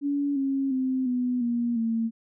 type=tone with pitch steps; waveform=sine; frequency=284.5 / 272 / 260 / 248.5 / 237.6 / 227.1 Hz; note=C#4 / C#4 / C4 / B3 / A#3 / A#3; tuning=+45 / -33 / -11 / +11 / +33 / -45 cents; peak=-23 dBFS; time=0.01-2.11 s; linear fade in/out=50 ms; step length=350 ms; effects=none